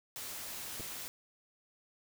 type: noise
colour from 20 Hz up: white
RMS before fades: -43 dBFS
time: 0.16-1.08 s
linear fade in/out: 0 ms
type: clicks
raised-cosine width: 2 ms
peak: -33 dBFS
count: 2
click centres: 0.798 / 0.807 s
effects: none